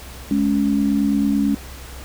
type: tone pair together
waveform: sine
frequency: 210.7 / 279.8 Hz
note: G#3 / C#4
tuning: +25 / +16 cents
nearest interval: perfect fourth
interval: 491 cents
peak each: -18 dBFS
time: 0.31-1.55 s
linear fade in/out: 2 ms
effects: added 65 Hz sine -36 dBFS peak until 2.04 s + pink hiss -39 dBFS RMS until 2.04 s